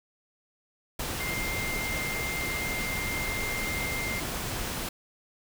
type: tone in noise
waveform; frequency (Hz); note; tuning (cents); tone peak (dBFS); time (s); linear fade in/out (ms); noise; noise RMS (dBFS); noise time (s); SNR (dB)
sine; 2103; C7; +8; -32; 1.2-4.2; 5; pink; -33; 0.99-4.89; -2
effects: none

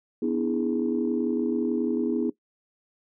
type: chord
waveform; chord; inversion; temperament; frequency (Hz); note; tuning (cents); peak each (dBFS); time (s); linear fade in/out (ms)
sine; E dominant seventh; second; equal with one note detuned; 246.9 / 293.7 / 325.1 / 415.3; B3 / D4 / E4 / G#4; 0 / 0 / -24 / 0; -26 / -31 / -27 / -29; 0.22-2.3; 5
effects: noise-tail reverb RT60 0.1 s tail -18 dB re dry + tanh soft clip ceiling -14 dBFS

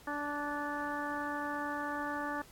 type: harmonic tone with a mistuned harmonic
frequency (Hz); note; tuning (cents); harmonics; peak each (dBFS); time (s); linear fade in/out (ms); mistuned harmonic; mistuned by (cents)
291; D4; -16; 1 / 2 / 3 / 4 / 5 / 6; -40 / -43 / -40 / -41 / -43 / -42; 0.07-2.42; 5; 5; +24
effects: pink hiss -58 dBFS RMS until 2.51 s + AAC 64 kbps

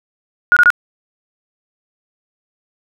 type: tone bursts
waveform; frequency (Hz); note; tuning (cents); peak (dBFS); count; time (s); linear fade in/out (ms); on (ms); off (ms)
sine; 1441; F#6; -46; -5; 3; 0.52-0.703; 0; 45; 24
effects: none

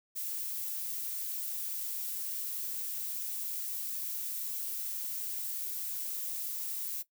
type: noise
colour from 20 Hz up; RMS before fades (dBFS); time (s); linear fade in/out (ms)
violet; -37; 0.15-7.03; 20
effects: noise-tail reverb RT60 0.1 s tail -17 dB re dry

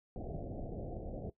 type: low-pass noise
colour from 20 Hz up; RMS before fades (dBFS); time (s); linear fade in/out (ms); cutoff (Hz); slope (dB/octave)
pink; -42; 0.16-1.3; 2; 740; 96
effects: noise-tail reverb RT60 0.1 s tail -17 dB re dry

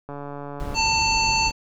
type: click train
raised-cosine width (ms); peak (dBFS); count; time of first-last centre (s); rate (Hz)
1; -21; 95; 0.09-0.747; 143
type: noise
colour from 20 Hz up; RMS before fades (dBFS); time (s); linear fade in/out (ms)
brown; -31; 0.6-1.51; 0
type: harmonic tone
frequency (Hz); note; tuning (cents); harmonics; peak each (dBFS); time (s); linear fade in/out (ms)
892; A5; +23; 1 / 3 / 5 / 7 / 8; -22 / -23 / -24 / -31 / -34; 0.74-1.52; 50
effects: none

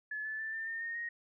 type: tone with pitch steps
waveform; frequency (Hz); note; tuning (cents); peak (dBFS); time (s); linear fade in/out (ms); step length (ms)
sine; 1716 / 1741 / 1766.3 / 1792 / 1818 / 1844.5 / 1871.3; A6 / A6 / A6 / A6 / A#6 / A#6 / A#6; -44 / -19 / +6 / +31 / -44 / -19 / +6; -36; 0.11-1.09; 5; 140
effects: none

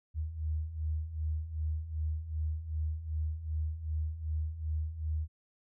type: beating tone pair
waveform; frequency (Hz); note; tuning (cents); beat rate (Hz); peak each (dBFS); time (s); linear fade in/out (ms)
sine; 76.3 / 78.9; D#2 / D#2; -33 / +25; 2.6; -38 / -33; 0.14-5.28; 50
effects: none

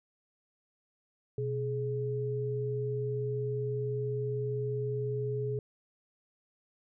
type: tone pair together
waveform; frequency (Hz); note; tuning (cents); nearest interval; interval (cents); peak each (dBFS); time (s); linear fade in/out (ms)
sine; 125.2 / 420.8; B2 / G#4; +24 / +23; octave + major sixth; 2099; -33 / -33; 1.38-5.59; 2
effects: none

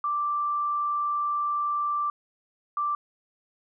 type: tone pair in turn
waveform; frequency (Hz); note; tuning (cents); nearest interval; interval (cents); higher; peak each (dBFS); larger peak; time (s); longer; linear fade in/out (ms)
sine; 1174.7 / 1174.7; D6 / D6; 0 / 0; unison; 0; neither; -24; neither; 0.04-2.1 / 2.77-2.95; first; 2
effects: none

